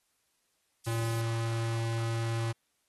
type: high-pass noise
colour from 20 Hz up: white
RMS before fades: -45 dBFS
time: 0.84-1.22 s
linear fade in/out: 10 ms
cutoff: 3200 Hz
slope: 24 dB/octave
type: tone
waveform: square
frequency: 114.7 Hz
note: A#2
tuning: 28 cents flat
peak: -30 dBFS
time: 0.86-2.53 s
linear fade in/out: 20 ms
effects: white hiss -75 dBFS RMS until 2.88 s + AAC 32 kbps